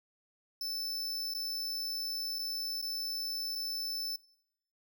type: tone with dropouts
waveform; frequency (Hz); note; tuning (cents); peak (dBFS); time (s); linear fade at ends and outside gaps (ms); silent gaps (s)
45% pulse; 5280; E8; +2; -35; 0.61-4.16; 2; 1.338-1.348 / 2.387-2.391 / 2.815-2.825 / 3.553-3.557
effects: noise-tail reverb RT60 0.9 s tail -24 dB re dry